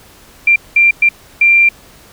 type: tone bursts at uneven times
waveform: sine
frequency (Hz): 2372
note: D7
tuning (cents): +17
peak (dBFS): -5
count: 4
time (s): 0.47-0.56 / 0.76-0.91 / 1.02-1.09 / 1.41-1.69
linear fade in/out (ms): 5
effects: pink hiss -42 dBFS RMS until 2.12 s